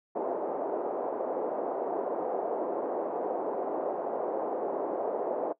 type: band-pass noise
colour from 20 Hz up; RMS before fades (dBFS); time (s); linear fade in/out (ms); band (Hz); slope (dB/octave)
pink; -32; 0.15-5.53; 10; 380 to 760; 24
effects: noise-tail reverb RT60 0.1 s tail -19 dB re dry